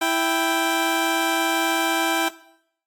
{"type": "tone pair together", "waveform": "15% pulse", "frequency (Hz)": [329.6, 784.7], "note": ["E4", "G5"], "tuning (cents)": [0, 2], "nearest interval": "octave + minor third", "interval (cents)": 1502, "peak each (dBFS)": -16, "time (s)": [0.01, 2.29], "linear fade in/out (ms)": 10, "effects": ["noise-tail reverb RT60 0.7 s tail -18 dB re dry", "AAC 64 kbps"]}